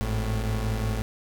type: tone pair together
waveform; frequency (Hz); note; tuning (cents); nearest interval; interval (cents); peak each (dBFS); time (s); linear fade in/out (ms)
35% pulse; 52.21 / 110; G#1 / A2; +10 / 0; octave + minor second; 1290; -26 / -26; 0.01-1.02; 0
effects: 9-bit